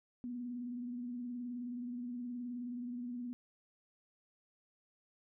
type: tone with vibrato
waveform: sine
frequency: 243.9 Hz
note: B3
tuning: 21 cents flat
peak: -39 dBFS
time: 0.24-3.33 s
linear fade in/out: 0 ms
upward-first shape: triangle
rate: 19 Hz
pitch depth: 52 cents each way
effects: none